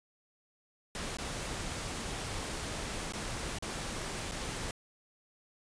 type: noise with dropouts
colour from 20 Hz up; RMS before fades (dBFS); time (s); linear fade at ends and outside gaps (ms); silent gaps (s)
pink; -38; 0.95-4.71; 1; 1.17-1.185 / 3.123-3.135 / 3.586-3.624 / 4.313-4.319
effects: resampled to 22050 Hz